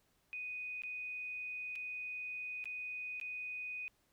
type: tone with dropouts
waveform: sine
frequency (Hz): 2489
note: D#7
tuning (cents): 0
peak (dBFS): -40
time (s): 0.33-3.88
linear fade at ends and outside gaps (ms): 0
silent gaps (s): 0.82-0.835 / 1.755-1.759 / 2.641-2.656 / 3.199-3.213
effects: pink hiss -75 dBFS RMS until 4.12 s